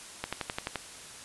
click train, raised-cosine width 0.3 ms, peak -15 dBFS, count 7, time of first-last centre 0.24-0.757 s, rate 11.6 Hz, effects white hiss -46 dBFS RMS until 1.24 s + resampled to 24000 Hz

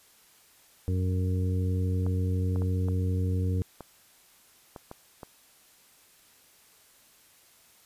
harmonic tone, 92.1 Hz, F#2, 7 cents flat, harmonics 1 / 2 / 3 / 4 / 5, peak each -25 / -35 / -37 / -44 / -39 dBFS, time 0.88-3.62 s, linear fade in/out 0 ms
clicks, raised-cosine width 1 ms, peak -26 dBFS, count 8, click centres 2.065 / 2.56 / 2.62 / 2.885 / 3.807 / 4.762 / 4.914 / 5.232 s
effects white hiss -59 dBFS RMS until 7.85 s + resampled to 32000 Hz

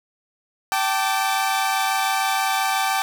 sawtooth chord, G suspended second, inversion none, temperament equal with one note detuned, 774.1 / 880 / 1174.7 Hz, G5 / A5 / D6, -22 / 0 / 0 cents, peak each -18 / -22 / -22 dBFS, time 0.72-3.02 s, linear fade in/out 0 ms, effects none

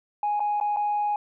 sine tone with dropouts, 830.6 Hz, G#5, in tune, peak -21 dBFS, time 0.23-1.16 s, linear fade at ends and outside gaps 2 ms, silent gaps 0.396-0.403 / 0.601-0.611 / 0.763-0.769 s, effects tanh soft clip ceiling -19 dBFS

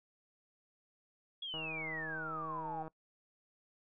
sine exponential sweep, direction down, 3374 to 767 Hz, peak -39 dBFS, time 1.42-2.83 s, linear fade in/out 5 ms
click train, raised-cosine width 1 ms, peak -33 dBFS, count 214, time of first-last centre 1.54-2.88 s, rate 159 Hz
effects noise-tail reverb RT60 0.1 s tail -23 dB re dry

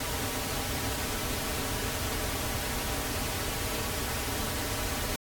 pink noise with comb filter, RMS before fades -32 dBFS, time 0-5.16 s, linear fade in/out 5 ms, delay 5.7 ms, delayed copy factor -0.6, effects AAC 64 kbps

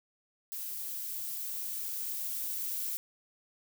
violet noise with level ramp, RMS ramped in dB -39 to -35 dBFS, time 0.52-2.97 s, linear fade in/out 0 ms, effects none

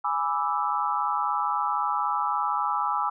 sine chord, E dominant seventh, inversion first, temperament equal, 830.6 / 987.8 / 1174.7 / 1318.5 Hz, G#5 / B5 / D6 / E6, 0 / 0 / 0 / 0 cents, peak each -29 dBFS, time 0.04-3.1 s, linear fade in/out 10 ms, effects none

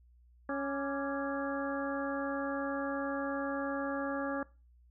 harmonic tone with a mistuned harmonic, 277.2 Hz, C#4, in tune, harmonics 1 / 2 / 3 / 4 / 5 / 6, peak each -36 / -37 / -43 / -42 / -44 / -42 dBFS, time 0.49-4.43 s, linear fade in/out 2 ms, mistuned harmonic 4, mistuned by +94 cents, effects noise-tail reverb RT60 0.3 s tail -20 dB re dry + added 60 Hz sine -59 dBFS peak until 4.9 s

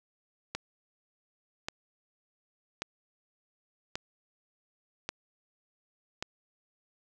click train, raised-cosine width 0.2 ms, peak -16 dBFS, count 6, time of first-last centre 0.55-6.225 s, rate 0.881 Hz, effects none

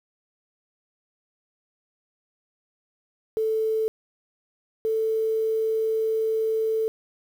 sine tone pair in turn, 440 / 442.4 Hz, A4 / A4, 0 / +9 cents, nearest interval unison, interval 9 cents, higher second, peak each -21 dBFS, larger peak neither, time 3.37-3.88 / 4.85-6.88 s, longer second, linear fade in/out 0 ms, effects 8-bit

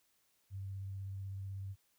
sine tone with vibrato, 97.2 Hz, G2, 14 cents flat, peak -40 dBFS, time 0.5-1.76 s, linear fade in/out 50 ms, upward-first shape sine, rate 16 Hz, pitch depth 15 cents each way, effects white hiss -75 dBFS RMS until 1.98 s

